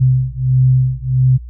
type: beating tone pair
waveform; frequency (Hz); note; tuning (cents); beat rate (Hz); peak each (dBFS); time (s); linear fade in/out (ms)
sine; 128.3 / 129.8; C3 / C3; -34 / -13; 1.5; -13; 0-1.38; 20
effects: added 60 Hz sine -28 dBFS peak until 1.49 s

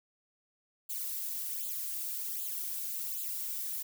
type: noise with flanger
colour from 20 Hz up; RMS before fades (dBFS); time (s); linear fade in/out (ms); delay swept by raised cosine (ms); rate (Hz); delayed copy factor
violet; -37; 0.89-3.83; 10; 0.26 to 2.66; 1.3; +0.85
effects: none

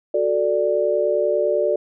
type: chord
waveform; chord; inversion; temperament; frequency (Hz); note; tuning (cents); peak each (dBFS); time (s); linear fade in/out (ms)
sine; D major; first; equal; 370 / 440 / 587.3; F#4 / A4 / D5; 0 / 0 / 0; -23 / -22 / -19; 0.14-1.76; 5
effects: none

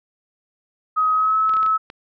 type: tone with pitch glide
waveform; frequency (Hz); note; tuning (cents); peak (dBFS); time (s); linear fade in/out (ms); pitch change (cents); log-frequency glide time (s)
sine; 1264 to 1295.8; D#6 to E6; +27 to -30; -15; 0.96-1.78; 20; +43; 1.13-1.37
type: clicks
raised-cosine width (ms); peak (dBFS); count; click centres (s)
0.3; -20; 6; 1.494 / 1.538 / 1.568 / 1.63 / 1.663 / 1.901
effects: none

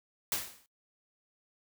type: noise with exponential decay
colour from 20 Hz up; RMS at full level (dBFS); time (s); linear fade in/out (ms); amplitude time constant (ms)
white; -29; 0.32-0.66; 1; 73
effects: noise-tail reverb RT60 0.1 s tail -20 dB re dry

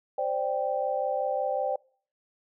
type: chord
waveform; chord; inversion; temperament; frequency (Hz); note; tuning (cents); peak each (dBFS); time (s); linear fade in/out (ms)
sine; C suspended second; none; just; 523.3 / 588.7 / 784.9; C5 / D5 / G5; 0 / +4 / +2; -30; 0.18-1.76; 5
effects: noise-tail reverb RT60 0.5 s tail -26 dB re dry

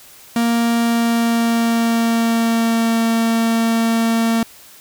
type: tone with pitch glide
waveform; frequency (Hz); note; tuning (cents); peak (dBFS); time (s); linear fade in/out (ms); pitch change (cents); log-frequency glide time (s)
45% pulse; 233.1 to 228; A#3 to A#3; 0 to -38; -14; 0.36-4.43; 2; -38; 0.78-3
effects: white hiss -43 dBFS RMS until 4.8 s

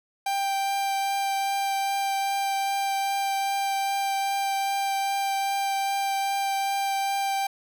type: tone with vibrato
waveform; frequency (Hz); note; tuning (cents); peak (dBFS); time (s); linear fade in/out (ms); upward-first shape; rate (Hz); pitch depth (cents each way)
45% pulse; 788; G5; +9; -24; 0.26-7.47; 5; triangle; 2.5; 10
effects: none

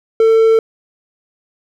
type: tone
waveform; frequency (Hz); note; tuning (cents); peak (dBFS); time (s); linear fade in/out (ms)
triangle; 447.9; A4; +31; -5; 0.2-0.59; 2
effects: none

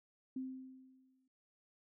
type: tone with exponential decay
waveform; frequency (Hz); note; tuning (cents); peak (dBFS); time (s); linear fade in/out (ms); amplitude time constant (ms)
sine; 260.6; C4; -7; -37; 0.36-1.28; 5; 200
effects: none

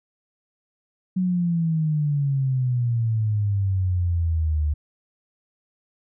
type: exponential sweep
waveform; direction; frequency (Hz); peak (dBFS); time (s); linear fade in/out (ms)
sine; down; 186.8 to 73.42; -19; 1.16-4.74; 10
effects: none

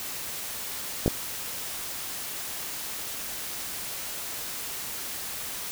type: clicks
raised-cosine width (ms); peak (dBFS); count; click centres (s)
2; -9; 2; 1.061 / 1.079
effects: white hiss -35 dBFS RMS until 5.71 s

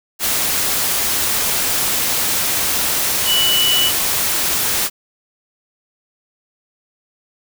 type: tone in noise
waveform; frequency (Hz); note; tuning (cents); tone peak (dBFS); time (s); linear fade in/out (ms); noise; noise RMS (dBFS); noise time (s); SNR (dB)
sine; 2960; F#7; 0; -14; 3.25-3.92; 50; white; -18; 0.19-4.9; +1
effects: none

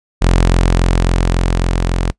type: tone with level ramp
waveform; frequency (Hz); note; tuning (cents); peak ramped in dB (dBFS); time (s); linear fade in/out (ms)
sawtooth; 43.65; F1; 0; -4 to -10; 0.21-2.12; 20
effects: noise-tail reverb RT60 0.1 s tail -23 dB re dry + resampled to 22050 Hz

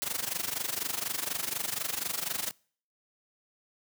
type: noise with amplitude modulation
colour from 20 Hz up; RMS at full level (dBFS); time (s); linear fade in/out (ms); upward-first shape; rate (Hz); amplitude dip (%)
white; -30; 0.02-2.51; 0; sine; 24.1; 85
effects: noise-tail reverb RT60 0.5 s tail -26 dB re dry + high-pass 100 Hz 12 dB/octave

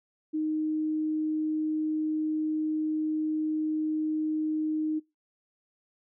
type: tone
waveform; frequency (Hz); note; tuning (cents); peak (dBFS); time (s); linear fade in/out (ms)
sine; 310.2; D#4; -5; -26; 0.33-5; 20
effects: noise-tail reverb RT60 0.2 s tail -21 dB re dry

